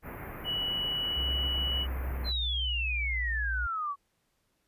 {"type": "band-stop noise", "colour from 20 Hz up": "pink", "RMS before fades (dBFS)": -41, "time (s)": [0.02, 2.33], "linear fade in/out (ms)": 50, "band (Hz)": [2300, 13000], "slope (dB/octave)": 48}
{"type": "tone", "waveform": "sine", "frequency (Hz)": 2943, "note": "F#7", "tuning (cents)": -10, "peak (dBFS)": -29, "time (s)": [0.44, 1.87], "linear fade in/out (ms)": 50}
{"type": "tone with pitch glide", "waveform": "sine", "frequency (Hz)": [65.5, 59.72], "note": ["C2", "A#1"], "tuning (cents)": [2, 43], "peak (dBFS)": -31, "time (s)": [1.16, 3.67], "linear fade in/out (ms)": 10, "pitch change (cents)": -159, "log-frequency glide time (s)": [1.71, 3.32]}
{"type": "exponential sweep", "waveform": "sine", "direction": "down", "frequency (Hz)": [4186, 1108.7], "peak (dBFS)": -30, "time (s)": [2.24, 3.96], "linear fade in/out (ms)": 50}
{"effects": ["pink hiss -75 dBFS RMS until 4.67 s", "resampled to 32000 Hz"]}